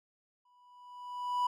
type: tone with exponential growth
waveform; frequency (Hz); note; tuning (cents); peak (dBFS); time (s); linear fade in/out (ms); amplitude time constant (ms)
triangle; 985; B5; -5; -24; 0.45-1.47; 5; 220
effects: none